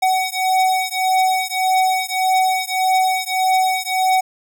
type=beating tone pair; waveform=square; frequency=750 / 751.7 Hz; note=F#5 / F#5; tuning=+23 / +27 cents; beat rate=1.7 Hz; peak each=-19 / -19 dBFS; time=0.02-4.21 s; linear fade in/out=10 ms; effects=none